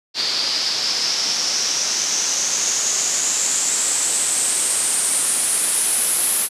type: noise with low-pass filter sweep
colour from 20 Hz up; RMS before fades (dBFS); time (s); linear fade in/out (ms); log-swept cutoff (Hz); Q
white; -20; 0.14-6.49; 50; 4600 to 11000; 5.9
effects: high-pass 200 Hz 12 dB/octave + resampled to 32000 Hz